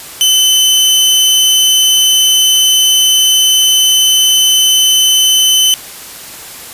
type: tone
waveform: sawtooth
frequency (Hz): 3040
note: F#7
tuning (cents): +46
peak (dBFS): -3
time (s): 0.21-5.74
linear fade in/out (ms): 0
effects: white hiss -29 dBFS RMS until 6.73 s + resampled to 32000 Hz